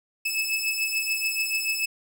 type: beating tone pair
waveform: sawtooth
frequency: 2603 / 2609.9 Hz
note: E7 / E7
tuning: -22 / -18 cents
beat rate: 6.9 Hz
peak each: -23 / -26 dBFS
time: 0.25-1.86 s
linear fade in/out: 10 ms
effects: none